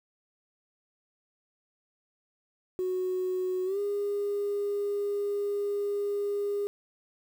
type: tone with pitch glide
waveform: sine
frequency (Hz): 368.8 to 406.9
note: F#4 to G#4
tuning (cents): -6 to -35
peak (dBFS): -26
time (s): 2.79-6.67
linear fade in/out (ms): 0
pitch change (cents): +171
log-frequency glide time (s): 3.65-3.79
effects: tanh soft clip ceiling -24 dBFS + 9-bit